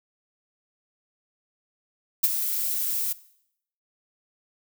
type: noise with ADSR envelope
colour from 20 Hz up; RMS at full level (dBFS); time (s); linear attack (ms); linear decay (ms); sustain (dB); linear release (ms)
violet; -17; 2.23-3.13; 12; 32; -10; 8
effects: noise-tail reverb RT60 0.7 s tail -18 dB re dry